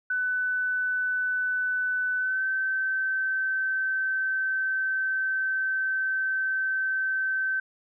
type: tone with pitch glide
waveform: sine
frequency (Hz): 1500 to 1542.2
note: F#6 to G6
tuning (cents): +23 to -29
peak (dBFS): -24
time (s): 0.1-7.6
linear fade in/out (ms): 5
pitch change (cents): +48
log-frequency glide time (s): 2.16-2.44
effects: none